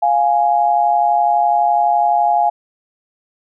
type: tone pair together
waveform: sine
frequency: 700 / 831.9 Hz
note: F5 / G#5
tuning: +4 / +3 cents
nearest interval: minor third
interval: 299 cents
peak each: -14 dBFS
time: 0.02-2.5 s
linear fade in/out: 10 ms
effects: none